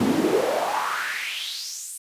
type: noise with high-pass filter sweep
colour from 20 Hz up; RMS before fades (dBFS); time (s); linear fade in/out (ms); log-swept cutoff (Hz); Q
brown; -25; 0-1.98; 5; 210 to 9400; 4.4
effects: high-pass 100 Hz 12 dB/octave + resampled to 32000 Hz